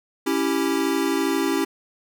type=chord; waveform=square; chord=C# diminished; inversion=none; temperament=equal; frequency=277.2 / 329.6 / 392 Hz; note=C#4 / E4 / G4; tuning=0 / 0 / 0 cents; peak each=-25 / -25 / -26 dBFS; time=0.26-1.65 s; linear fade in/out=10 ms; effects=none